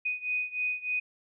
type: beating tone pair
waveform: sine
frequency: 2489 / 2492.3 Hz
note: D#7 / D#7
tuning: 0 / +2 cents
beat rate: 3.3 Hz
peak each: -31 / -33 dBFS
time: 0.05-1 s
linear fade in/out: 10 ms
effects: none